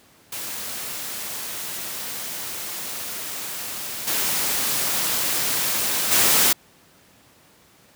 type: noise with level steps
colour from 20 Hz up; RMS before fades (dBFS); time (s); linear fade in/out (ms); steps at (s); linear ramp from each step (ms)
white; -31 / -23 / -17; 0.32-6.53; 5; 4.07 / 6.11; 10
effects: pink hiss -54 dBFS RMS until 7.95 s + high-pass 100 Hz 12 dB/octave